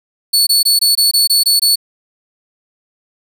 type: tone bursts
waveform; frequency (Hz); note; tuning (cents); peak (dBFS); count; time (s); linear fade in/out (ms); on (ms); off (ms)
sawtooth; 4435; C#8; 0; -6; 9; 0.33-1.758; 10; 140; 21
effects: none